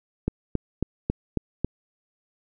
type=click train; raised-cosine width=3 ms; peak=-10 dBFS; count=6; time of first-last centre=0.28-1.646 s; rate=3.66 Hz; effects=none